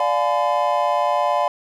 triangle chord, D diminished seventh, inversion none, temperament just, 587.3 / 704.8 / 845.8 / 1014.9 Hz, D5 / F5 / Ab5 / Cb6, 0 / +16 / +31 / +47 cents, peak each -20 / -20 / -22 / -20 dBFS, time 0-1.48 s, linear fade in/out 2 ms, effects none

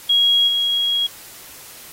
sine tone with level steps, 3300 Hz, G#7, 12 cents flat, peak -12 / -16 dBFS, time 0.09-1.07 s, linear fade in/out 10 ms, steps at 0.47 s, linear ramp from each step 20 ms, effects white hiss -40 dBFS RMS until 1.92 s + AAC 48 kbps

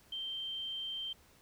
sine tone, 3136 Hz, G7, in tune, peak -37 dBFS, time 0.12-1.13 s, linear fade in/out 5 ms, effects pink hiss -64 dBFS RMS until 1.41 s

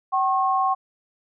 sine tone pair together, 764.5 / 1083 Hz, G5 / C#6, -44 / -41 cents, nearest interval tritone, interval 603 cents, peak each -21 dBFS, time 0.12-0.75 s, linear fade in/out 20 ms, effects none

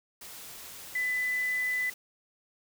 sine tone in noise, 2000 Hz, B6, 21 cents sharp, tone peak -27 dBFS, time 0.95-1.9 s, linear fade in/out 5 ms, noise white, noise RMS -45 dBFS, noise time 0.21-1.94 s, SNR +15 dB, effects none

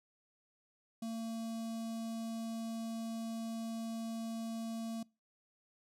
square tone with notch filter, 226.6 Hz, A#3, 49 cents flat, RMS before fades -40 dBFS, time 1.02-5.03 s, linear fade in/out 5 ms, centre 1800 Hz, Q 0.61, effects noise-tail reverb RT60 0.3 s tail -25 dB re dry + low-pass 12000 Hz 12 dB/octave

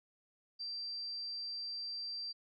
sine tone, 4700 Hz, D8, 1 cent sharp, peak -39 dBFS, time 0.59-2.33 s, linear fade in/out 20 ms, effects none

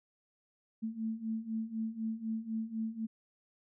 sine beating tone pair, 220 / 224 Hz, A3 / A3, 0 / +31 cents, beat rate 4 Hz, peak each -39 / -36 dBFS, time 0.82-3.07 s, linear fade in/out 20 ms, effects none

